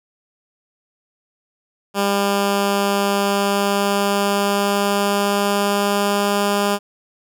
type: tone with pitch glide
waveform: 10% pulse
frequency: 200 to 202.7 Hz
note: G3 to G#3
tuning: +35 to -42 cents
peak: -8 dBFS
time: 1.94-6.79 s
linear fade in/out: 50 ms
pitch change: +23 cents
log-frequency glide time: 3.12-6.42 s
effects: none